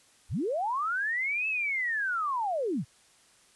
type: linear two-way sweep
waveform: sine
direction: up then down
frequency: 38.29 to 2637 to 94.6 Hz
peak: -27 dBFS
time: 0.29-2.85 s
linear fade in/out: 50 ms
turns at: 1.48 s
effects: white hiss -61 dBFS RMS until 3.55 s + resampled to 24000 Hz